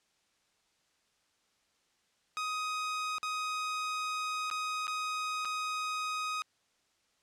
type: tone with dropouts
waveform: sawtooth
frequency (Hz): 1254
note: D#6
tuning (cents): +13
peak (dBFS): -29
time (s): 2.37-6.42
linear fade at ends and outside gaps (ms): 0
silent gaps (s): 3.183-3.23 / 4.501-4.512 / 4.869-4.879 / 5.449-5.454
effects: white hiss -73 dBFS RMS until 7.22 s + low-pass 7000 Hz 12 dB/octave